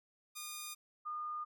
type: tone pair in turn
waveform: 5% pulse / sine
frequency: 1219 / 1219 Hz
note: D#6 / D#6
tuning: -36 / -36 cents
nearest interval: unison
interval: 0 cents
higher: neither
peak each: -31 / -38 dBFS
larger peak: first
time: 0.35-0.75 / 1.05-1.45 s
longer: neither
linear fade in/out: 20 ms
effects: none